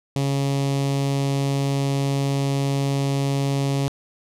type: tone with notch filter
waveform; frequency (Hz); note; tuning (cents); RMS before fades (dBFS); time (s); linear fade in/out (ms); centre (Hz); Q
sawtooth; 138.59; C#3; 0; -22; 0.16-3.88; 0; 1500; 1
effects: low-pass 10000 Hz 12 dB/octave